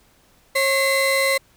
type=tone pair together; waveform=35% pulse; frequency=543 / 2050 Hz; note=C#5 / C7; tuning=-36 / -36 cents; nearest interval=octave + major seventh; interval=2300 cents; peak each=-18 dBFS; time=0.55-1.38 s; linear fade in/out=10 ms; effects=pink hiss -57 dBFS RMS until 1.56 s